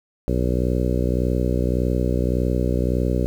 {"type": "harmonic tone", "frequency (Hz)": 61.74, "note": "B1", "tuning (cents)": 0, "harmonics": [1, 2, 3, 4, 5, 6, 7, 8, 9], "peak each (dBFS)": [-22, -25, -27, -28, -29, -30, -30, -31, -32], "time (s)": [0.28, 3.26], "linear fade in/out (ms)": 0, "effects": ["8-bit"]}